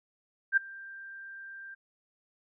sine tone with ADSR envelope, 1582 Hz, G6, 15 cents sharp, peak -18 dBFS, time 0.52-1.75 s, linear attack 50 ms, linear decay 9 ms, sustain -24 dB, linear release 14 ms, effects none

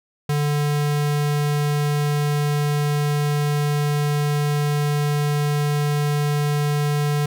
square tone, 146.8 Hz, D3, in tune, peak -19 dBFS, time 0.29-7.26 s, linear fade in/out 5 ms, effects none

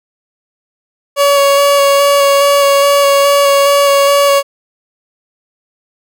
30% pulse tone with vibrato, 563 Hz, C#5, 27 cents sharp, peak -4 dBFS, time 1.16-4.43 s, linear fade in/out 50 ms, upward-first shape square, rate 2.4 Hz, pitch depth 11 cents each way, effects none

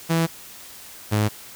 sawtooth tone pair in turn, 164.81 / 105.82 Hz, E3 / G#2, 0 / +33 cents, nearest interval minor sixth, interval 767 cents, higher first, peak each -14 dBFS, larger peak neither, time 0.09-0.27 / 1.11-1.29 s, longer neither, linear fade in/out 20 ms, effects white hiss -42 dBFS RMS until 1.55 s

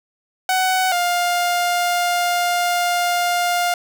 sawtooth tone pair in turn, 748 / 704.4 Hz, F#5 / F5, +19 / +15 cents, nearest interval minor second, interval 104 cents, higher first, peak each -12 / -13 dBFS, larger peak first, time 0.49-0.92 / 0.92-3.74 s, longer second, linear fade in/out 2 ms, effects none

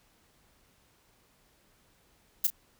violet noise with echo, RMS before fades -24 dBFS, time 2.44-2.47 s, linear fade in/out 5 ms, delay 33 ms, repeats 1, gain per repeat -12 dB, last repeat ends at 2.503 s, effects pink hiss -66 dBFS RMS until 2.79 s

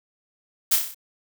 blue noise with echo, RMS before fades -18 dBFS, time 0.71-0.76 s, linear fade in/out 10 ms, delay 31 ms, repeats 6, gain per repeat -4 dB, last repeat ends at 0.946 s, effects none

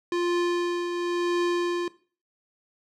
square tone with tremolo, 349.2 Hz, F4, in tune, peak -22 dBFS, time 0.12-1.88 s, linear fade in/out 2 ms, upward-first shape triangle, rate 0.96 Hz, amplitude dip 50%, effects noise-tail reverb RT60 0.4 s tail -18 dB re dry + low-pass 5000 Hz 12 dB/octave

